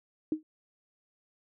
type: tone with exponential decay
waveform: sine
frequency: 311.1 Hz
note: D#4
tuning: in tune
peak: -22 dBFS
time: 0.32-0.43 s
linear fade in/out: 2 ms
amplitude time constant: 22 ms
effects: none